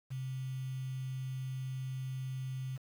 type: tone with quantisation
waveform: sine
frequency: 130.81 Hz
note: C3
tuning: in tune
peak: -36 dBFS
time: 0.1-2.78 s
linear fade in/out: 20 ms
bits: 9
effects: none